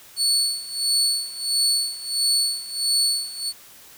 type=tone with tremolo; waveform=30% pulse; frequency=4435 Hz; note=C#8; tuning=in tune; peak=-14 dBFS; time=0.16-3.53 s; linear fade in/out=50 ms; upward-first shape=sine; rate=1.5 Hz; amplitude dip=85%; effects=white hiss -47 dBFS RMS until 3.97 s